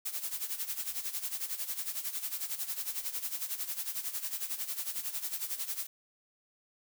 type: noise with tremolo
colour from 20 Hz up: blue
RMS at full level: -34 dBFS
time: 0.05-5.87 s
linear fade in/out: 10 ms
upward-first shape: sine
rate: 11 Hz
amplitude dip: 75%
effects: none